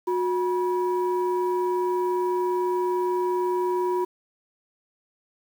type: tone pair together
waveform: sine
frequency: 362.9 / 968.8 Hz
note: F#4 / B5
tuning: -34 / -34 cents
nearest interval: octave + perfect fourth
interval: 1700 cents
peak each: -22 / -26 dBFS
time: 0.07-4.05 s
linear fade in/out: 10 ms
effects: tanh soft clip ceiling -16 dBFS + 8-bit